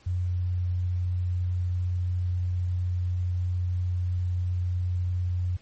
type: tone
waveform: sine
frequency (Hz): 89.7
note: F2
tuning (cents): +47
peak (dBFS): -24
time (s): 0.06-5.57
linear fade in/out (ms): 10
effects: pink hiss -58 dBFS RMS until 5.61 s + MP3 32 kbps